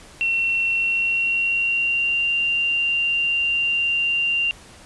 sine tone with pitch glide, 2719 to 2778 Hz, F7 to F7, -47 to -10 cents, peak -18 dBFS, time 0.21-4.51 s, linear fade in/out 0 ms, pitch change +37 cents, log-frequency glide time 0.69-2.28 s, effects pink hiss -45 dBFS RMS until 4.85 s + resampled to 24000 Hz

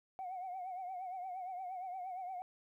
sine tone with vibrato, 739 Hz, F#5, 2 cents flat, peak -39 dBFS, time 0.19-2.42 s, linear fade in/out 0 ms, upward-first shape triangle, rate 8.6 Hz, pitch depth 91 cents each way, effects tanh soft clip ceiling -37 dBFS + 13-bit

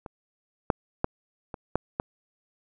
clicks, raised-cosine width 1 ms, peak -24 / -6 / -9 / -21 / -9 / -12 dBFS, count 6, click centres 0.062 / 0.702 / 1.044 / 1.542 / 1.756 / 1.999 s, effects none

